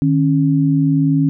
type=tone pair together; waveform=sine; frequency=153.9 / 274.8 Hz; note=D#3 / C#4; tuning=-19 / -15 cents; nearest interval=minor seventh; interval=1004 cents; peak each=-14 dBFS; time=0.02-1.29 s; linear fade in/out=0 ms; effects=none